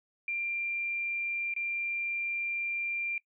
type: tone with dropouts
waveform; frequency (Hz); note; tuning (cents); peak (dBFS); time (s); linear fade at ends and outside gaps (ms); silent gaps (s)
sine; 2378; D7; +21; -30; 0.28-3.18; 2; 1.539-1.563
effects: noise-tail reverb RT60 0.1 s tail -23 dB re dry